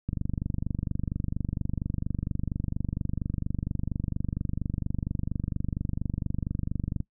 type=click train; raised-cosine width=5 ms; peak=-17 dBFS; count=169; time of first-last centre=0.09-7.004 s; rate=24.3 Hz; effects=noise-tail reverb RT60 0.1 s tail -22 dB re dry